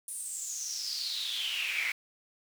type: noise with high-pass filter sweep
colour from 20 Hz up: brown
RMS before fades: -35 dBFS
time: 0.08-1.92 s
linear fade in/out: 2 ms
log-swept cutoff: 9700 to 2100 Hz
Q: 8.6
effects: none